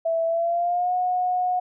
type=tone with pitch glide; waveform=sine; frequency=659.3 to 727.3 Hz; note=E5 to F#5; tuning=0 to -30 cents; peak=-20 dBFS; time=0.05-1.6 s; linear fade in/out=10 ms; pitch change=+170 cents; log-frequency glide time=0.26-0.94 s; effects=none